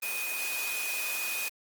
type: tone in noise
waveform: sine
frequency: 2489 Hz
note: D#7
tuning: in tune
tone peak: -33 dBFS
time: 0.02-1.49 s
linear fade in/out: 10 ms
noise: white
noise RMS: -35 dBFS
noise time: 0.02-1.49 s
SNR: -1 dB
effects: high-pass 400 Hz 12 dB/octave + Opus 24 kbps